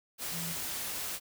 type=tone in noise; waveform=sine; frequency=167.7 Hz; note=E3; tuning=30 cents sharp; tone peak=-39 dBFS; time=0.31-0.56 s; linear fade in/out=50 ms; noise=white; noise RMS=-37 dBFS; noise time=0.18-1.2 s; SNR=-5 dB; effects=none